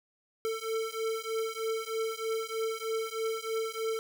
square beating tone pair, 444.7 / 447.9 Hz, A4 / A4, +18 / +31 cents, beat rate 3.2 Hz, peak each -35 / -35 dBFS, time 0.45-3.99 s, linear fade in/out 0 ms, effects none

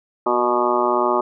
harmonic tone with a mistuned harmonic, 122.3 Hz, B2, 16 cents flat, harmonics 2 / 3 / 4 / 5 / 6 / 7 / 8 / 9 / 10, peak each -29 / -21 / -31 / -23 / -31 / -23 / -26 / -23 / -25 dBFS, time 0.26-1.21 s, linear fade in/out 5 ms, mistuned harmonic 4, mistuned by -63 cents, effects none

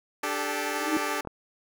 10% pulse chord, D suspended fourth, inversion none, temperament equal with one note detuned, 293.7 / 392 / 434.9 Hz, D4 / G4 / A4, 0 / 0 / -20 cents, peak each -24 dBFS, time 0.23-1.21 s, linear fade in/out 5 ms
sine tone with exponential growth, 311.1 Hz, D#4, in tune, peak -20 dBFS, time 0.69-0.97 s, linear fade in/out 2 ms, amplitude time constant 60 ms
clicks, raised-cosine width 1 ms, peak -29 / -19 dBFS, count 2, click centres 1.25 / 1.273 s
effects none

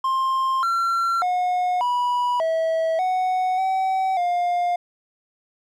triangle tone with pitch steps, 1057 / 1362 / 724 / 978 / 649 / 741 / 761 / 706 Hz, C6 / F6 / F#5 / B5 / E5 / F#5 / F#5 / F5, +17 / -44 / -38 / -17 / -27 / +2 / +48 / +19 cents, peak -17 dBFS, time 0.04-4.76 s, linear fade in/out 5 ms, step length 590 ms, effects none

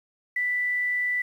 sine tone, 1978 Hz, B6, 2 cents sharp, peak -23 dBFS, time 0.36-1.22 s, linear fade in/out 5 ms, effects 9-bit

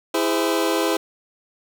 sawtooth chord, E augmented, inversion none, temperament just, 329.6 / 412 / 515 Hz, E4 / G#4 / B#4, 0 / -14 / -28 cents, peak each -18 / -20 / -20 dBFS, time 0.14-0.97 s, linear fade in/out 5 ms, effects none

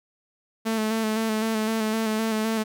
sawtooth tone with vibrato, 220 Hz, A3, in tune, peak -19 dBFS, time 0.65-2.64 s, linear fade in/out 20 ms, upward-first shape square, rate 3.9 Hz, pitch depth 26 cents each way, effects none

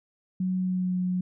sine tone with pitch glide, 185 to 182.03 Hz, F#3 to F#3, 0 to -28 cents, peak -24 dBFS, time 0.4-1.21 s, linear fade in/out 5 ms, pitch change -28 cents, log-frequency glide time 0.57-0.97 s, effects none

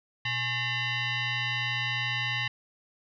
sine tone with frequency modulation, 121.4 Hz, B2, 29 cents flat, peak -27 dBFS, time 0.25-2.48 s, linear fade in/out 5 ms, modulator 960 Hz, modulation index 3.4, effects none

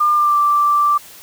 sine tone with pitch glide, 1200 to 1172.6 Hz, D6 to D6, +37 to -3 cents, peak -11 dBFS, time 0-0.98 s, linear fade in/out 10 ms, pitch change -40 cents, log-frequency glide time 0.15-0.37 s, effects white hiss -40 dBFS RMS until 1.22 s

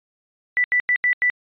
sine tone bursts at uneven times, 1975.5 Hz, B6, in tune, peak -15 dBFS, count 5, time 0.57-0.64 / 0.72-0.8 / 0.89-0.96 / 1.04-1.13 / 1.22-1.3 s, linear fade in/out 0 ms, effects resampled to 8000 Hz

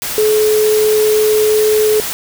sine tone in noise, 428.8 Hz, A4, 45 cents flat, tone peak -9 dBFS, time 0.18-2 s, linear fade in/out 0 ms, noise white, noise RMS -21 dBFS, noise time 0.02-2.13 s, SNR +9 dB, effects none

